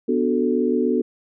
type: chord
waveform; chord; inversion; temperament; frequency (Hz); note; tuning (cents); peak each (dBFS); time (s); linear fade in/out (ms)
sine; B minor seventh; none; equal; 246.9 / 293.7 / 370 / 440; B3 / D4 / F#4 / A4; 0 / 0 / 0 / 0; -21 / -25 / -23 / -23; 0.08-1.02; 10
effects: none